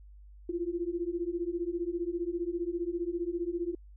sine beating tone pair, 336.8 / 351.8 Hz, E4 / F4, +37 / +13 cents, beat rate 15 Hz, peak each -34 / -33 dBFS, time 0.49-3.75 s, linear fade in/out 5 ms, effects added 50 Hz sine -49 dBFS peak until 3.96 s

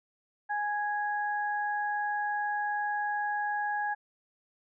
sine tone pair together, 830.6 / 1657.1 Hz, G#5 / G#6, 0 / -4 cents, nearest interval octave, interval 1196 cents, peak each -30 / -33 dBFS, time 0.49-3.95 s, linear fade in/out 20 ms, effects none

